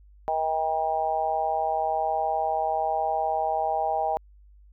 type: harmonic tone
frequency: 158.9 Hz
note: D#3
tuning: 37 cents sharp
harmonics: 3 / 4 / 5 / 6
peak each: -35 / -28 / -25 / -35 dBFS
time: 0.28-4.17 s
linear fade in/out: 0 ms
effects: added 50 Hz sine -50 dBFS peak until 4.72 s